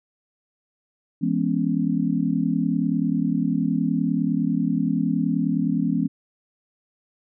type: chord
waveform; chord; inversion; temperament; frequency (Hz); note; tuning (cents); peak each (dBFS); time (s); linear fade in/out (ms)
sine; C# minor seventh; first; equal with one note detuned; 168.47 / 207.7 / 246.9 / 277.2; E3 / G#3 / B3 / C#4; +38 / 0 / 0 / 0; -25; 1.21-6.08; 20
effects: none